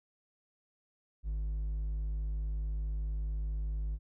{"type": "tone with hard clipping", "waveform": "sine", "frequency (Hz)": 52.3, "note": "G#1", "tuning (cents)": 13, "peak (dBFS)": -33, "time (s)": [1.23, 3.99], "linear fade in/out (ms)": 50, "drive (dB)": 3, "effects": []}